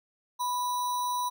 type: tone with sample-and-hold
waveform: sine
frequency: 987.8 Hz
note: B5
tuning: in tune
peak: -27 dBFS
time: 0.39-1.3 s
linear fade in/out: 20 ms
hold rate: 4900 Hz
effects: none